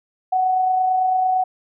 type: tone with amplitude modulation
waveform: sine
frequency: 745 Hz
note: F#5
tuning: 12 cents sharp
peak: -14 dBFS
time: 0.32-1.44 s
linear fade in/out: 10 ms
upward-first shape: sine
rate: 28.9 Hz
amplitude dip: 30%
effects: none